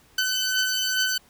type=beating tone pair; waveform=15% pulse; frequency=1515 / 1517.4 Hz; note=F#6 / F#6; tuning=+40 / +43 cents; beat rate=2.4 Hz; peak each=-17 / -21 dBFS; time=0.18-1.18 s; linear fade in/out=5 ms; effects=pink hiss -57 dBFS RMS until 1.29 s